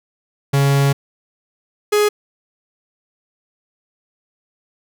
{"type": "tone pair in turn", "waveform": "45% pulse", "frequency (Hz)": [139.4, 417.7], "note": ["C#3", "G#4"], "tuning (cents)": [10, 10], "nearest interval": "octave + perfect fifth", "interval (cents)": 1900, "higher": "second", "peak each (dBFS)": -12, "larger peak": "neither", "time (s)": [[0.53, 0.93], [1.92, 2.09]], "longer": "first", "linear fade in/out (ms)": 10, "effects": []}